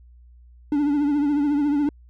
triangle tone with vibrato, 290.2 Hz, D4, 21 cents flat, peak -16 dBFS, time 0.72-1.89 s, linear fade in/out 2 ms, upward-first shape triangle, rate 14 Hz, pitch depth 71 cents each way, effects added 60 Hz sine -46 dBFS peak until 2.09 s

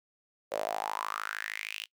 sawtooth tone with high-pass filter sweep, 53.1 Hz, G#1, 39 cents sharp, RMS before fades -36 dBFS, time 0.51-1.86 s, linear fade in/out 20 ms, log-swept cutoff 540 to 3000 Hz, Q 6.2, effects noise-tail reverb RT60 0.1 s tail -22 dB re dry

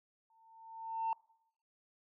sine tone with exponential growth, 900 Hz, A5, 39 cents sharp, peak -28 dBFS, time 0.3-1.13 s, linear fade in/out 2 ms, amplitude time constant 180 ms, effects noise-tail reverb RT60 0.8 s tail -25 dB re dry + tanh soft clip ceiling -29 dBFS

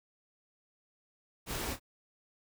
pink noise with echo, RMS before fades -37 dBFS, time 1.46-1.77 s, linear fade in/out 50 ms, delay 28 ms, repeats 1, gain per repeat -10 dB, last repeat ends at 1.798 s, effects none

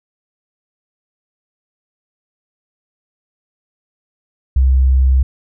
sine tone, 65.41 Hz, C2, in tune, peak -8 dBFS, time 4.56-5.23 s, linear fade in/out 5 ms, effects none

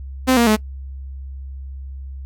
sawtooth tone with pitch steps, 258.5 / 235.7 / 214.9 Hz, C4 / A#3 / A3, -21 / +19 / -41 cents, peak -8 dBFS, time 0.27-0.567 s, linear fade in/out 20 ms, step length 99 ms, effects noise-tail reverb RT60 0.1 s tail -22 dB re dry + added 67 Hz sine -29 dBFS peak until 2.25 s

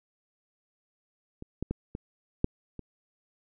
clicks, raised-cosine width 3 ms, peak -27 / -18 / -17 / -22 / -10 / -26 dBFS, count 6, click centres 1.424 / 1.626 / 1.71 / 1.951 / 2.444 / 2.793 s, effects none

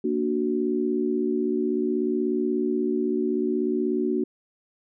sine chord, Bb augmented, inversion none, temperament equal, 233.1 / 293.7 / 370 Hz, Bb3 / D4 / F#4, 0 / 0 / 0 cents, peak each -27 / -27 / -25 dBFS, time 0.04-4.24 s, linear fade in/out 5 ms, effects none

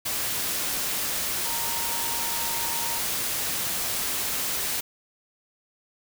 sine tone in noise, 928 Hz, A#5, 8 cents flat, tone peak -35 dBFS, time 1.45-2.99 s, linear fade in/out 10 ms, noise white, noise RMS -28 dBFS, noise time 0.05-4.81 s, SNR -10 dB, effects none

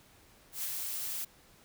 blue noise with ADSR envelope, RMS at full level -35 dBFS, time 0.52-1.25 s, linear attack 110 ms, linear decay 55 ms, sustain -2 dB, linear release 10 ms, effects pink hiss -61 dBFS RMS until 1.64 s

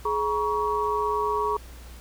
sine tone cluster, 422.4 / 952 / 1123 Hz, G#4 / A#5 / C#6, +29 / +36 / +22 cents, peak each -27 dBFS, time 0.05-1.57 s, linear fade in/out 5 ms, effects added 60 Hz sine -42 dBFS peak until 2 s + pink hiss -49 dBFS RMS until 2 s

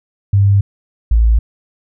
sine tone pair in turn, 99.7 / 55.95 Hz, G2 / A1, +30 / +30 cents, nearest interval minor seventh, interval 1000 cents, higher first, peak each -7 dBFS, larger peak neither, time 0.33-0.61 / 1.11-1.39 s, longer neither, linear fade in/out 5 ms, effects none

